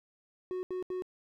triangle tone bursts, 367.5 Hz, F#4, 12 cents flat, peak -31 dBFS, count 3, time 0.51-1.022 s, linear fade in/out 0 ms, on 120 ms, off 76 ms, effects none

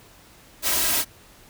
white noise with comb filter, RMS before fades -22 dBFS, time 0.62-1.05 s, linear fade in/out 50 ms, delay 3.1 ms, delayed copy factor +0.65, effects pink hiss -51 dBFS RMS until 1.49 s

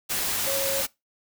sine tone in noise, 547 Hz, C#5, 23 cents flat, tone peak -27 dBFS, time 0.46-0.83 s, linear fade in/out 20 ms, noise white, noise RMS -27 dBFS, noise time 0.09-0.87 s, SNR -3 dB, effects noise-tail reverb RT60 0.2 s tail -22 dB re dry

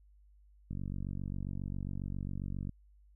click train, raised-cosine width 5 ms, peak -27 dBFS, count 95, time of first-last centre 0.71-2.693 s, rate 47.4 Hz, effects added 50 Hz sine -59 dBFS peak until 3.15 s

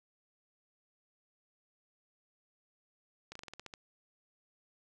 slowing click train, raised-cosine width 0.2 ms, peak -28 dBFS, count 9, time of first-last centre 3.32-3.738 s, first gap 34 ms, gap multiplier 1.12, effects none

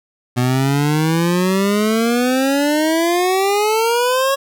25% pulse exponential sweep, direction up, 122 to 554.4 Hz, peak -10 dBFS, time 0.36-4.36 s, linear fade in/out 20 ms, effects none

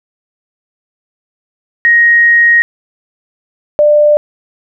sine tone pair in turn, 1877 / 594.8 Hz, A#6 / D5, +11 / +22 cents, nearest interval octave + minor sixth, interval 1989 cents, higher first, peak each -4 dBFS, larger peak neither, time 1.85-2.62 / 3.79-4.17 s, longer first, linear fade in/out 0 ms, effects none

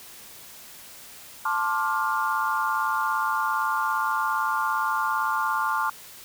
sine chord, D minor seventh, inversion second, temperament just, 881 / 1057.2 / 1174.7 / 1409.6 Hz, A5 / C6 / D6 / F6, +2 / +18 / 0 / +16 cents, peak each -28 dBFS, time 1.45-5.9 s, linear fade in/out 5 ms, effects white hiss -45 dBFS RMS until 6.24 s

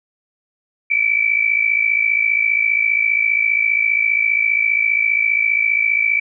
sine tone pair together, 2280 / 2335 Hz, C#7 / D7, +48 / -11 cents, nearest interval unison, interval 41 cents, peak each -17 / -16 dBFS, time 0.9-6.2 s, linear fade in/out 10 ms, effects none

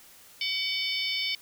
harmonic tone with a mistuned harmonic, 755 Hz, F#5, 35 cents sharp, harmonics 3 / 4 / 5 / 6 / 7, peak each -32 / -33 / -34 / -35 / -35 dBFS, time 0.41-1.35 s, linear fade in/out 2 ms, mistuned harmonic 5, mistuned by -84 cents, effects white hiss -53 dBFS RMS until 1.41 s

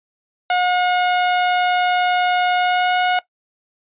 sawtooth tone with pitch glide, 722 to 727 Hz, F#5 to F#5, -43 to -31 cents, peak -11 dBFS, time 0.5-3.19 s, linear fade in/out 2 ms, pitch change +12 cents, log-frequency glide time 2.56-2.96 s, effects noise-tail reverb RT60 0.1 s tail -18 dB re dry + resampled to 8000 Hz

